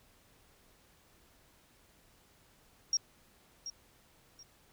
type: tone with echo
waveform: sine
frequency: 5600 Hz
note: F8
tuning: 4 cents sharp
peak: -26 dBFS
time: 2.93-2.97 s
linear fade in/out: 2 ms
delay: 730 ms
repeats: 2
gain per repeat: -12 dB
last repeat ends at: 4.43 s
effects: pink hiss -65 dBFS RMS until 4.72 s